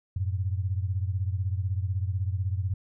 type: beating tone pair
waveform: sine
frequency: 91.1 / 107.1 Hz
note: F#2 / A2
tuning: -26 / -46 cents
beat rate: 16 Hz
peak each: -27 / -31 dBFS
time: 0.16-2.74 s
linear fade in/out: 5 ms
effects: none